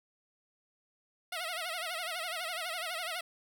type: tone with vibrato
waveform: 10% pulse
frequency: 681 Hz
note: F5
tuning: 44 cents flat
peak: -27 dBFS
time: 1.32-3.21 s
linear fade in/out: 5 ms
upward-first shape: sine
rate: 12 Hz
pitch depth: 130 cents each way
effects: none